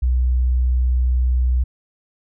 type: tone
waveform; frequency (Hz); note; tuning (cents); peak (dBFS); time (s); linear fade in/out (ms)
sine; 62.4; B1; +19; -14; 0.02-1.64; 10
effects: none